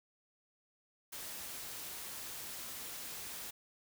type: noise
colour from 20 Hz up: white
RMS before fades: -45 dBFS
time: 1.12-3.51 s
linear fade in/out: 10 ms
effects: none